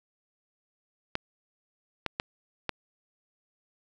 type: clicks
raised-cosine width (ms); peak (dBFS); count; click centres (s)
0.3; -12; 4; 1.154 / 2.063 / 2.199 / 2.693
effects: resampled to 16000 Hz + 7-bit